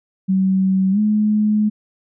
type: tone with pitch glide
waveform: sine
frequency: 190 to 212 Hz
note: F#3 to G#3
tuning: +46 to +36 cents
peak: -13 dBFS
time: 0.28-1.7 s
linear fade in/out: 20 ms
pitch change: +190 cents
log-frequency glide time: 0.91-0.99 s
effects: none